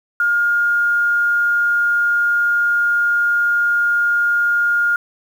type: tone with quantisation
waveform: sine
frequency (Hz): 1417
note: F6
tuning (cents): +25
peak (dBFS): -13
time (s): 0.2-4.96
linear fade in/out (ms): 2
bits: 7
effects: none